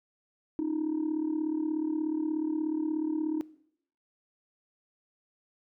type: tone with amplitude modulation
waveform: sine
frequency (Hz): 311.1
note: D#4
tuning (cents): 0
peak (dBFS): -23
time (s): 0.59-3.41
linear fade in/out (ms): 0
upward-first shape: sine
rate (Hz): 36.7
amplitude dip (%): 85
effects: noise-tail reverb RT60 0.7 s tail -20 dB re dry + tanh soft clip ceiling -23 dBFS